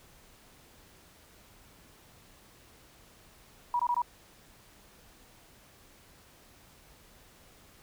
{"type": "tone bursts", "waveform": "sine", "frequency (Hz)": 966, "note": "B5", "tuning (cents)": -39, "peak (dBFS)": -25, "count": 4, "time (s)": [3.74, 4.019], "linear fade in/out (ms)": 2, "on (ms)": 54, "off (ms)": 21, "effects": ["pink hiss -58 dBFS RMS until 7.82 s"]}